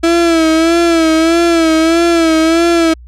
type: tone with vibrato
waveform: 35% pulse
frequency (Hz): 329.6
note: E4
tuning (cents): 0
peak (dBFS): -6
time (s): 0.03-2.94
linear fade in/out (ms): 10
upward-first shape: sine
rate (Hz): 1.6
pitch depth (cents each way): 60
effects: added 60 Hz sine -32 dBFS peak until 3.07 s + low-pass 8000 Hz 12 dB/octave